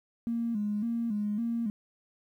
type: tone with vibrato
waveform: triangle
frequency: 220 Hz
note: A3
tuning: in tune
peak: -24 dBFS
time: 0.27-1.7 s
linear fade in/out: 0 ms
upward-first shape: square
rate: 1.8 Hz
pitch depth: 97 cents each way
effects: tanh soft clip ceiling -26 dBFS + 11-bit